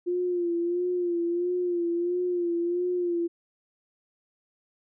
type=tone with vibrato; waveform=sine; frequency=350.1 Hz; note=F4; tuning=4 cents sharp; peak=-24 dBFS; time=0.06-3.28 s; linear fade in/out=20 ms; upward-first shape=sine; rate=1.5 Hz; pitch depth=48 cents each way; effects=none